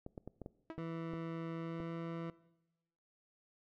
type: clicks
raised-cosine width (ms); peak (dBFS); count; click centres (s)
2; -32; 8; 0.064 / 0.178 / 0.276 / 0.417 / 0.461 / 0.78 / 1.136 / 1.802
type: tone with exponential decay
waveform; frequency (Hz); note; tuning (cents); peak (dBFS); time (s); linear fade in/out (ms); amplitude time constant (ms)
sawtooth; 324; E4; -30; -35; 0.7-0.81; 0; 22
type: tone with pitch glide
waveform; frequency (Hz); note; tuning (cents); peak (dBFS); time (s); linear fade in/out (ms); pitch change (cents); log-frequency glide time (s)
20% pulse; 164.81 to 166.53; E3 to E3; 0 to +18; -35; 0.78-2.3; 2; +18; 1.57-1.93
effects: noise-tail reverb RT60 1.0 s tail -20 dB re dry + low-pass 2000 Hz 12 dB/octave